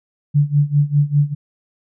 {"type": "tone with tremolo", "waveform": "sine", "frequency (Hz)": 145.4, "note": "D3", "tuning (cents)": -17, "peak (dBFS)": -9, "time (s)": [0.34, 1.35], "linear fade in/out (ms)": 20, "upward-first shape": "sine", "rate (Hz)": 5, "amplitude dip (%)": 90, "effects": []}